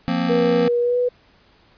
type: chord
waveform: square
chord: F suspended fourth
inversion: none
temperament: just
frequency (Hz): 174.61 / 232.8 / 261.9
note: F3 / Bb3 / C4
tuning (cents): 0 / -2 / +2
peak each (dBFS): -24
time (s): 0.08-0.68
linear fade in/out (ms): 0
type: tone with pitch glide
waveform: sine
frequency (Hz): 479.9 to 492.5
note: B4 to B4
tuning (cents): -50 to -5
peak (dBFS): -16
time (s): 0.29-1.09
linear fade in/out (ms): 10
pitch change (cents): +45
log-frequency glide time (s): 0.81-0.98
effects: pink hiss -55 dBFS RMS until 1.77 s + resampled to 11025 Hz